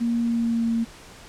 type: tone with pitch glide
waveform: sine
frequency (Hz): 234.3 to 229.5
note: A#3 to A#3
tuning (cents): +9 to -27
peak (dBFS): -20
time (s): 0-0.85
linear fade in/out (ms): 20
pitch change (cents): -36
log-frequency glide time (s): 0.2-0.71
effects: pink hiss -45 dBFS RMS until 1.28 s + low-pass 9000 Hz 12 dB/octave